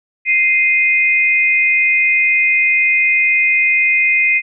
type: tone pair together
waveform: sine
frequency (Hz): 2093 / 2489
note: C7 / D#7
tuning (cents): 0 / 0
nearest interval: minor third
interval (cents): 300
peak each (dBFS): -13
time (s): 0.25-4.42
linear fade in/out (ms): 50
effects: none